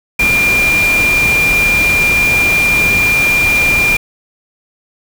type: tone in noise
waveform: sine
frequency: 2395 Hz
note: D7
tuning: 33 cents sharp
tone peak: -9 dBFS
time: 0.19-3.97 s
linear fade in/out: 5 ms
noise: pink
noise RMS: -19 dBFS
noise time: 0.19-3.97 s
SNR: +7 dB
effects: none